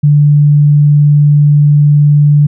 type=tone; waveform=sine; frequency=146.83 Hz; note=D3; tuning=in tune; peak=-3 dBFS; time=0.03-2.47 s; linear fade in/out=10 ms; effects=none